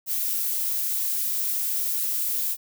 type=noise; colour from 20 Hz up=violet; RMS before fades=-26 dBFS; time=0.06-2.57 s; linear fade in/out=50 ms; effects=none